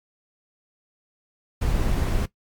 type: noise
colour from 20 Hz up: brown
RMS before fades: -22 dBFS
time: 1.61-2.26 s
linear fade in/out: 10 ms
effects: noise-tail reverb RT60 0.1 s tail -17 dB re dry + MP3 96 kbps